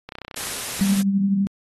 click train, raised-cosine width 0.3 ms, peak -18 dBFS, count 13, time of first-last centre 0.09-0.471 s, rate 31.5 Hz
white noise, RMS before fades -29 dBFS, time 0.36-1.02 s, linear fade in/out 5 ms
sine tone with tremolo, 196.8 Hz, G3, 7 cents sharp, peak -15 dBFS, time 0.81-1.47 s, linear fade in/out 0 ms, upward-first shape sine, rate 12 Hz, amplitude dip 45%
effects AAC 32 kbps

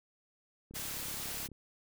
click train, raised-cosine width 3 ms, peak -38 dBFS, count 29, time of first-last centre 0.71-1.517 s, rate 34.7 Hz
white noise, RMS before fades -40 dBFS, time 0.74-1.48 s, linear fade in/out 20 ms
effects none

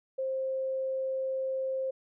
sine tone, 528 Hz, C5, 16 cents sharp, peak -29 dBFS, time 0.18-1.91 s, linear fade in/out 10 ms, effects none

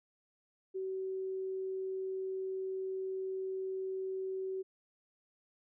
sine tone, 379.6 Hz, F#4, 44 cents sharp, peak -35 dBFS, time 0.74-4.63 s, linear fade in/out 20 ms, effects none

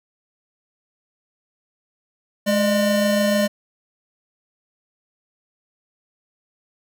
square tone pair together, 209.4 / 601.6 Hz, G#3 / D5, +15 / +42 cents, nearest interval octave + tritone, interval 1827 cents, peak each -20 dBFS, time 2.46-3.48 s, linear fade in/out 20 ms, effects none

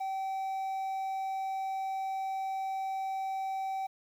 triangle tone with quantisation, 770 Hz, G5, 31 cents flat, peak -30 dBFS, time 0-3.87 s, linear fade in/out 10 ms, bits 10, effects none

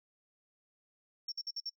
sine tone bursts, 5470 Hz, F8, 37 cents flat, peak -35 dBFS, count 5, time 1.28-1.696 s, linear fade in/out 5 ms, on 40 ms, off 54 ms, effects noise-tail reverb RT60 0.1 s tail -24 dB re dry + tanh soft clip ceiling -31 dBFS

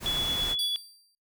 pink noise, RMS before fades -35 dBFS, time 0-0.56 s, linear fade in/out 50 ms
sine tone with tremolo, 3400 Hz, G#7, 40 cents sharp, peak -25 dBFS, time 0.06-0.76 s, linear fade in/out 0 ms, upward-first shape triangle, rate 9 Hz, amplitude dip 30%
sawtooth tone with exponential decay, 4699 Hz, D8, in tune, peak -26 dBFS, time 0.59-1.15 s, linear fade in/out 1 ms, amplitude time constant 120 ms
effects noise-tail reverb RT60 0.3 s tail -24 dB re dry

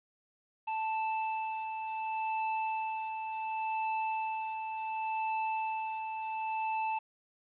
square tone with tremolo, 880 Hz, A5, in tune, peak -31 dBFS, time 0.67-6.99 s, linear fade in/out 10 ms, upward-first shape sine, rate 0.69 Hz, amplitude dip 45%, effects resampled to 8000 Hz + 10-bit

